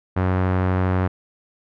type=tone with low-pass filter; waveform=sawtooth; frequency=92.5 Hz; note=F#2; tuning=in tune; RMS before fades=-20 dBFS; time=0.16-1.08 s; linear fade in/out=10 ms; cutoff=1500 Hz; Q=1.2; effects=none